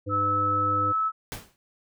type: harmonic tone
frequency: 100.9 Hz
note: G#2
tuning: 49 cents flat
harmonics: 1 / 3 / 5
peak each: -31 / -34 / -34 dBFS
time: 0.06-0.93 s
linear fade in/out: 20 ms
type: tone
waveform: sine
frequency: 1302 Hz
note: E6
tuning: 22 cents flat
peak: -22 dBFS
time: 0.09-1.12 s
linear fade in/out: 50 ms
type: noise with exponential decay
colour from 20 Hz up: pink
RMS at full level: -32 dBFS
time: 1.32-1.56 s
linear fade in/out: 0 ms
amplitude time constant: 52 ms
effects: none